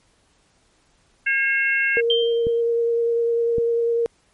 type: harmonic tone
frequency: 540 Hz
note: C#5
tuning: 45 cents flat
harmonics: 3 / 4 / 5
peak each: -20 / -22 / -24 dBFS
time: 1.26-2.01 s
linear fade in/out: 10 ms
type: tone with vibrato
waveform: sine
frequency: 466.2 Hz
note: A#4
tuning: in tune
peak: -17 dBFS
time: 1.97-4.06 s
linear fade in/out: 0 ms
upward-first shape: sine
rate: 10 Hz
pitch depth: 11 cents each way
type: tone with exponential decay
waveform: sine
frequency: 3152 Hz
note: G7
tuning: 9 cents sharp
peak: -16 dBFS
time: 2.1-2.61 s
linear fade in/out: 2 ms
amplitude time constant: 110 ms
type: clicks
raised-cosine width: 3 ms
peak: -15 dBFS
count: 2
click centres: 2.469 / 3.583 s
effects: pink hiss -61 dBFS RMS until 4.33 s + MP3 48 kbps